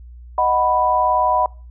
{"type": "chord", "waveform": "sine", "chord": "B major", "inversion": "first", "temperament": "equal", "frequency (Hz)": [622.3, 740, 987.8], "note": ["D#5", "F#5", "B5"], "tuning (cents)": [0, 0, 0], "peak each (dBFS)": [-21, -19, -16], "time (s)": [0.38, 1.46], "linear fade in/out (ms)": 2, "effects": ["noise-tail reverb RT60 0.4 s tail -25 dB re dry", "added 60 Hz sine -36 dBFS peak until 1.7 s"]}